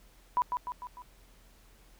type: tone with echo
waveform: sine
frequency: 987.8 Hz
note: B5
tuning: in tune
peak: -23 dBFS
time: 0.37-0.42 s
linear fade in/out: 0 ms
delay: 150 ms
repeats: 4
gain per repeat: -5 dB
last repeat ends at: 1.02 s
effects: added 42 Hz sine -58 dBFS peak until 1.99 s + pink hiss -62 dBFS RMS until 1.99 s